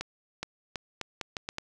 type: accelerating click train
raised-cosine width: 0.2 ms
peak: -16 dBFS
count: 8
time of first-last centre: 0.01-1.584 s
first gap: 420 ms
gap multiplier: 0.78
effects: none